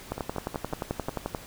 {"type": "two click trains", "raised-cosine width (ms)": 1, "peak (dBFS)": [-19, -15], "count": [6, 15], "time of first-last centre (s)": [[0.18, 1.092], [0.12, 1.348]], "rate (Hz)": [5.48, 11.4], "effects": ["pink hiss -46 dBFS RMS until 1.46 s"]}